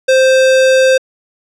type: tone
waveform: square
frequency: 523.3 Hz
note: C5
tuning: in tune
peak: -7 dBFS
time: 0.08-0.98 s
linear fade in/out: 10 ms
effects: low-pass 7000 Hz 12 dB/octave